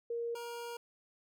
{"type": "tone pair in turn", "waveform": ["sine", "25% pulse"], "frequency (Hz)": [468.5, 472.3], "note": ["A#4", "A#4"], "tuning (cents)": [9, 23], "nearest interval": "unison", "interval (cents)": 14, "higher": "second", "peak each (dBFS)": [-34, -37], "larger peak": "first", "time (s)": [[0.1, 0.35], [0.35, 0.77]], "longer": "second", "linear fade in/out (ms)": 5, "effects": []}